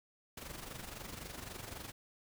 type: noise with amplitude modulation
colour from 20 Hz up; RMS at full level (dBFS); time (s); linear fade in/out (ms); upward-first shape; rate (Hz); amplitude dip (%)
pink; -44; 0.37-1.92; 5; sine; 23.8; 65
effects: none